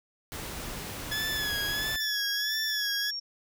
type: noise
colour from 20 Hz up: pink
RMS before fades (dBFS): -38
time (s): 0.32-1.96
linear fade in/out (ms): 0
type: tone with vibrato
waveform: 20% pulse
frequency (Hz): 1700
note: G#6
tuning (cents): +40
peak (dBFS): -24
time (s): 1.11-3.11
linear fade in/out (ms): 10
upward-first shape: sine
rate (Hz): 1.5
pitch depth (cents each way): 56
type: tone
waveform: sine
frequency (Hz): 5540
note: F8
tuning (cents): -15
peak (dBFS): -32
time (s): 2-3.2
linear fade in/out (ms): 10
effects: none